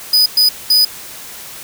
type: tone bursts at uneven times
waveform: 45% pulse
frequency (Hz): 4978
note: D#8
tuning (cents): 0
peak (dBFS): -7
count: 3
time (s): 0.13-0.26 / 0.37-0.49 / 0.7-0.85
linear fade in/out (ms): 5
effects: white hiss -32 dBFS RMS until 1.63 s